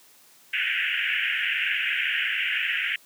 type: band-pass noise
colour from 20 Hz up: white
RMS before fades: -26 dBFS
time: 0.53-2.96 s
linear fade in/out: 5 ms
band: 1500 to 3000 Hz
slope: 96 dB/octave
effects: white hiss -55 dBFS RMS until 3.05 s + high-pass 150 Hz 12 dB/octave